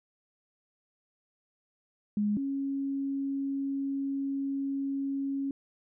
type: tone pair in turn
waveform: sine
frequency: 207.7 / 275.1 Hz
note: G#3 / C#4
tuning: 0 / -13 cents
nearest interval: perfect fourth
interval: 487 cents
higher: second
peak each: -25 / -29 dBFS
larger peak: first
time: 2.17-2.37 / 2.37-5.51 s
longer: second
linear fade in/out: 2 ms
effects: none